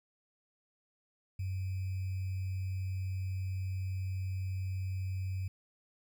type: tone with sample-and-hold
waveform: sine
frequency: 94.1 Hz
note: F#2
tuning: 30 cents sharp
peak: -33 dBFS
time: 1.39-5.48 s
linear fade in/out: 5 ms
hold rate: 2450 Hz
effects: none